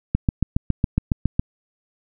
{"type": "click train", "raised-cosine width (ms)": 5, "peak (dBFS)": -5, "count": 10, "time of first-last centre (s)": [0.15, 1.395], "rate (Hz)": 7.23, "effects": []}